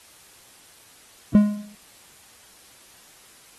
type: tone with exponential decay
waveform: triangle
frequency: 207.7 Hz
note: G#3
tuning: in tune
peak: -6 dBFS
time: 1.35-1.75 s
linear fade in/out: 0 ms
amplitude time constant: 85 ms
effects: white hiss -51 dBFS RMS until 3.58 s + AAC 32 kbps